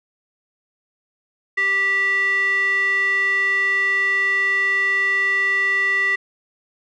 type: tone with band-pass filter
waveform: square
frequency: 392 Hz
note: G4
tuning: in tune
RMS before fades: -19 dBFS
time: 1.57-6.16 s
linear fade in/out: 10 ms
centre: 2000 Hz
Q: 8.4
effects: none